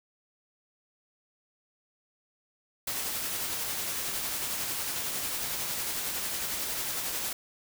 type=noise with tremolo; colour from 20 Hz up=white; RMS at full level=-32 dBFS; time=2.87-7.33 s; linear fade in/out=5 ms; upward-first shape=sine; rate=11 Hz; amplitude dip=25%; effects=none